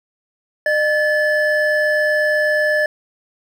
triangle tone pair together, 607 / 1732.8 Hz, D#5 / A6, -43 / -27 cents, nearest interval octave + tritone, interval 1816 cents, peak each -15 dBFS, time 0.66-2.86 s, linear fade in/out 2 ms, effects none

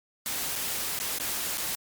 white noise with dropouts, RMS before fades -31 dBFS, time 0.26-1.75 s, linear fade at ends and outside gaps 0 ms, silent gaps 0.554-0.559 / 0.99-1 / 1.184-1.199 / 1.573-1.58 s, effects MP3 96 kbps

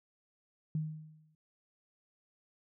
sine tone with exponential decay, 155.56 Hz, D#3, in tune, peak -29 dBFS, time 0.75-1.35 s, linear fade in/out 2 ms, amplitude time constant 130 ms, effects none

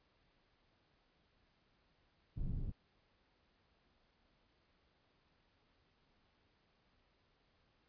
pink low-pass noise, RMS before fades -39 dBFS, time 2.36-2.72 s, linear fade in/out 20 ms, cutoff 130 Hz, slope 12 dB/octave, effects pink hiss -75 dBFS RMS until 7.88 s + resampled to 11025 Hz

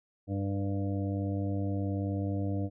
harmonic tone with a mistuned harmonic, 98.9 Hz, G2, 16 cents sharp, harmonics 1 / 2 / 3 / 5 / 6 / 7, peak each -31 / -37 / -35 / -42 / -44 / -46 dBFS, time 0.27-2.7 s, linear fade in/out 50 ms, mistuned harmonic 5, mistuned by -16 cents, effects none

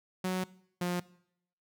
sawtooth tone pair in turn, 185 / 177.34 Hz, F#3 / F3, 0 / +27 cents, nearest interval minor second, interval 73 cents, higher first, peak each -26 dBFS, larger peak neither, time 0.24-0.44 / 0.81-1 s, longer first, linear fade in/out 5 ms, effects noise-tail reverb RT60 0.7 s tail -21 dB re dry

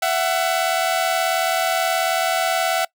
sawtooth tone pair together, 668.4 / 747 Hz, E5 / F#5, +24 / +16 cents, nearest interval major second, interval 192 cents, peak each -17 dBFS, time 0.02-2.85 s, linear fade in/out 5 ms, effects noise-tail reverb RT60 0.1 s tail -23 dB re dry

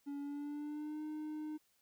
triangle tone with pitch glide, 284 to 306.1 Hz, C#4 to D#4, +42 to -28 cents, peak -38 dBFS, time 0.06-1.58 s, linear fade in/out 20 ms, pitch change +130 cents, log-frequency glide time 0.2-1.02 s, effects white hiss -75 dBFS RMS until 1.81 s

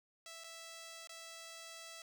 5% pulse tone with dropouts, 659.3 Hz, E5, in tune, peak -38 dBFS, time 0.26-2.02 s, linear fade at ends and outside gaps 2 ms, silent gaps 0.438-0.442 / 1.073-1.093 s, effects none

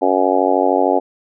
harmonic tone, 93.2 Hz, F#2, 13 cents sharp, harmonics 3 / 4 / 5 / 6 / 7 / 8 / 9, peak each -20 / -20 / -20 / -20 / -20 / -20 / -20 dBFS, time 0.01-1 s, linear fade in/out 20 ms, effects none

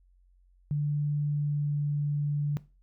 sine tone with pitch glide, 146.83 to 145.98 Hz, D3 to D3, 0 to -10 cents, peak -25 dBFS, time 0.71-2.57 s, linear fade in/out 0 ms, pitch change -10 cents, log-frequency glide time 1.27-1.75 s, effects noise-tail reverb RT60 0.3 s tail -18 dB re dry + added 45 Hz sine -59 dBFS peak until 2.82 s

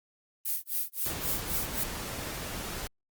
violet noise with tremolo, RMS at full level -29 dBFS, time 0.45-1.84 s, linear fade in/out 10 ms, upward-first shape sine, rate 3.8 Hz, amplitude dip 100%
pink noise, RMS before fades -37 dBFS, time 1.06-2.87 s, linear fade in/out 0 ms
effects Opus 32 kbps

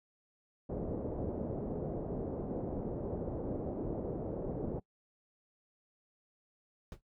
white low-pass noise, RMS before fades -38 dBFS, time 0.69-4.8 s, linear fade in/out 10 ms, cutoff 530 Hz, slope 24 dB/octave
brown noise with exponential decay, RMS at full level -36 dBFS, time 6.92-7.01 s, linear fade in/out 2 ms, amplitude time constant 18 ms
effects noise-tail reverb RT60 0.1 s tail -23 dB re dry

